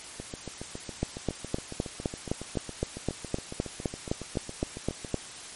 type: two click trains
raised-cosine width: 2 ms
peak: -23 / -13 dBFS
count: 36 / 17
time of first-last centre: 0.2-5.048 / 1.03-5.143 s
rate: 7.22 / 3.89 Hz
effects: white hiss -43 dBFS RMS until 5.55 s + MP3 48 kbps